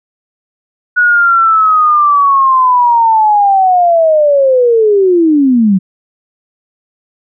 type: linear sweep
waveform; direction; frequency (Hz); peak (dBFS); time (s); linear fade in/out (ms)
sine; down; 1469 to 181.1; -5; 0.96-5.79; 20
effects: none